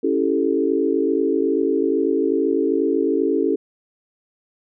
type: chord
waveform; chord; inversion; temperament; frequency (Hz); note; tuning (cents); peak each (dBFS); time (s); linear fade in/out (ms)
sine; A dominant seventh; first; equal; 277.2 / 329.6 / 392 / 440; C#4 / E4 / G4 / A4; 0 / 0 / 0 / 0; -22; 0.03-3.56; 10
effects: none